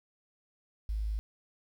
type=tone with quantisation; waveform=sine; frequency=53 Hz; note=G#1; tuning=36 cents sharp; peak=-30 dBFS; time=0.89-1.19 s; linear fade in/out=0 ms; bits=10; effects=none